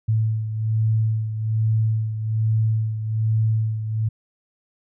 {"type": "beating tone pair", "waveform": "sine", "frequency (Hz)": [110, 111.2], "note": ["A2", "A2"], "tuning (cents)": [0, 19], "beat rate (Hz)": 1.2, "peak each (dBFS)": [-19, -26], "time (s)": [0.08, 4.09], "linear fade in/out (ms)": 10, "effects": []}